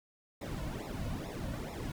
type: noise with flanger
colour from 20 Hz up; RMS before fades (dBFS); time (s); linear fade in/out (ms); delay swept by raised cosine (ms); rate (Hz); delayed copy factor
brown; -39; 0.41-1.92; 5; 0.64 to 2.54; 2.3; -0.85
effects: none